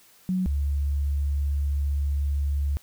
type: tone pair in turn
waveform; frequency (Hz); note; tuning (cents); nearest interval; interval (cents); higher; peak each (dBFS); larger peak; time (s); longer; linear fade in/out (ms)
sine; 185 / 71.16; F#3 / C#2; 0 / +46; octave + perfect fourth; 1654; first; -22; neither; 0.29-0.46 / 0.46-2.77; second; 0
effects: white hiss -56 dBFS RMS until 2.82 s